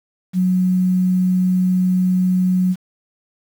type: tone with quantisation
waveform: sine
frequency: 183.7 Hz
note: F#3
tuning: 12 cents flat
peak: -13 dBFS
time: 0.33-2.76 s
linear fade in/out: 50 ms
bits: 7
effects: none